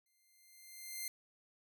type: tone with exponential growth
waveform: 5% pulse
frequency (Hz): 2093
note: C7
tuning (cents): 0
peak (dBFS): -28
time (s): 0.06-1.08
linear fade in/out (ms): 2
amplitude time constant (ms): 220
effects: none